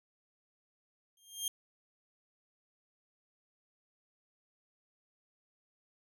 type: tone with exponential growth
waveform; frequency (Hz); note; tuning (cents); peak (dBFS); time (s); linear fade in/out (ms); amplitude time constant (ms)
15% pulse; 3200; G7; +35; -23; 1.17-1.48; 2; 67
effects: none